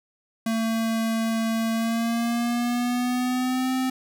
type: tone with pitch glide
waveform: square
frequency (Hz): 225.3 to 258.8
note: A3 to C4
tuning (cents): +41 to -19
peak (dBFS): -23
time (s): 0.46-3.9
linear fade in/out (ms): 5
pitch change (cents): +240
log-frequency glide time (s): 1.72-3.72
effects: none